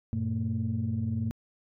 sine tone cluster, 96.2 / 117.2 / 225.6 Hz, G2 / A#2 / A3, -32 / +10 / +44 cents, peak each -31 dBFS, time 0.13-1.31 s, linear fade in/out 0 ms, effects tanh soft clip ceiling -20 dBFS

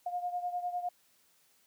sine beating tone pair, 710 / 719.9 Hz, F5 / F#5, +28 / -48 cents, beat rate 9.9 Hz, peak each -34 / -39 dBFS, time 0.06-0.89 s, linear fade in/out 5 ms, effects white hiss -68 dBFS RMS until 1.66 s + high-pass 100 Hz 12 dB/octave

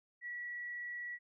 sine tone with frequency modulation, 1936 Hz, B6, 35 cents flat, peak -40 dBFS, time 0.21-1.19 s, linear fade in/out 50 ms, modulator 35.8 Hz, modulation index 0.37, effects none

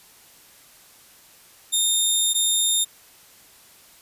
15% pulse tone pair in turn, 3654 / 3654 Hz, A#7 / A#7, -35 / -35 cents, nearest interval unison, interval 0 cents, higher neither, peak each -11 dBFS, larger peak neither, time 1.72-2.34 / 2.34-2.85 s, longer first, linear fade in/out 20 ms, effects white hiss -51 dBFS RMS until 4.01 s + resampled to 32000 Hz

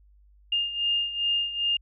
sine beating tone pair, 2819 / 2821.5 Hz, F7 / F7, +16 / +17 cents, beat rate 2.5 Hz, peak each -25 / -30 dBFS, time 0.52-1.77 s, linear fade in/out 5 ms, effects added 50 Hz sine -54 dBFS peak until 1.81 s

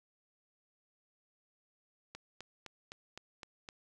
click train, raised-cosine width 0.2 ms, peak -28 dBFS, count 7, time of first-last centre 2.15-3.688 s, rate 3.9 Hz, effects none

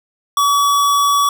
square tone, 1138 Hz, C#6, 45 cents sharp, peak -12 dBFS, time 0.37-1.29 s, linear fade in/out 2 ms, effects none

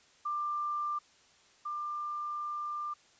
sine tone pair in turn, 1188 / 1192.6 Hz, D6 / D6, +20 / +26 cents, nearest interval unison, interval 6 cents, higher second, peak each -31 / -34 dBFS, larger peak first, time 0.25-0.99 / 1.65-2.94 s, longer second, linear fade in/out 10 ms, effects white hiss -63 dBFS RMS until 3.19 s + resampled to 16000 Hz

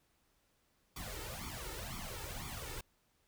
pink noise with flanger, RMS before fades -44 dBFS, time 0.96-2.81 s, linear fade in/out 5 ms, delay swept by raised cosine 0.88 to 2.28 ms, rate 2 Hz, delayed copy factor +1, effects pink hiss -75 dBFS RMS until 3.27 s

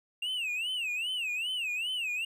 triangle tone with vibrato, 2730 Hz, F7, 40 cents flat, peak -29 dBFS, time 0.22-2.25 s, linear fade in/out 5 ms, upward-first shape sine, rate 2.5 Hz, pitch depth 200 cents each way, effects none

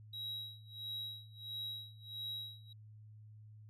triangle tone with tremolo, 3852 Hz, B7, 44 cents flat, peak -38 dBFS, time 0.13-2.73 s, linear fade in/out 5 ms, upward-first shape sine, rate 1.5 Hz, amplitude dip 95%, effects added 107 Hz sine -53 dBFS peak until 3.69 s + resampled to 32000 Hz

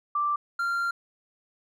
sine / triangle tone pair in turn, 1174.7 / 1385.6 Hz, D6 / F6, 0 / -14 cents, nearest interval minor third, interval 286 cents, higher second, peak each -23 dBFS, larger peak neither, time 0.15-0.36 / 0.59-0.91 s, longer second, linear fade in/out 5 ms, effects none

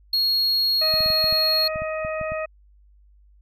triangle tone, 4300 Hz, C8, 47 cents sharp, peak -17 dBFS, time 0.13-1.68 s, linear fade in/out 5 ms
harmonic tone, 628 Hz, D#5, 16 cents sharp, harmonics 1 / 2 / 3 / 4, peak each -26 / -33 / -36 / -35 dBFS, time 0.81-2.46 s, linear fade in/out 10 ms
clicks, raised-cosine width 5 ms, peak -23 dBFS, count 11, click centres 0.94 / 1.006 / 1.061 / 1.103 / 1.242 / 1.326 / 1.759 / 1.82 / 2.049 / 2.213 / 2.32 s
effects added 50 Hz sine -51 dBFS peak until 3.41 s

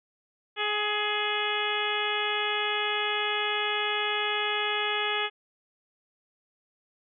harmonic tone with a mistuned harmonic, 420 Hz, G#4, 19 cents sharp, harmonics 1 / 2 / 3 / 4 / 5 / 6 / 7 / 8, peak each -34 / -34 / -34 / -34 / -34 / -34 / -34 / -34 dBFS, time 0.56-5.3 s, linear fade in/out 50 ms, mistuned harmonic 2, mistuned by -18 cents, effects none

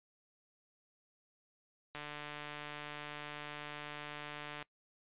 click train, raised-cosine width 0.3 ms, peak -28 dBFS, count 397, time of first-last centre 1.95-4.626 s, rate 148 Hz, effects noise-tail reverb RT60 0.1 s tail -22 dB re dry + resampled to 8000 Hz

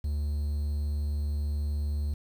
triangle tone with quantisation, 73.42 Hz, D2, in tune, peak -25 dBFS, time 0.04-2.14 s, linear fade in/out 5 ms, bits 9, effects none

